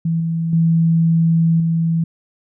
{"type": "tone with level steps", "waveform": "sine", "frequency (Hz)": 164.81, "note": "E3", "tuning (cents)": 0, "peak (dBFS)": [-15, -17, -11, -14], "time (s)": [0.05, 2.04], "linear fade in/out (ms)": 5, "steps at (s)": [0.2, 0.53, 1.6], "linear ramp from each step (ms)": 2, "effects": []}